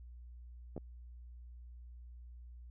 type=clicks; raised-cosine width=2 ms; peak=-29 dBFS; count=2; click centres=0.765 / 0.778 s; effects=added 60 Hz sine -49 dBFS peak until 2.7 s